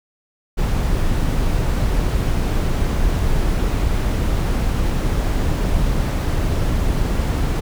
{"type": "noise", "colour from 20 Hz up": "brown", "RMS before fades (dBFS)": -18, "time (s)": [0.57, 7.61], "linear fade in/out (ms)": 20, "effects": []}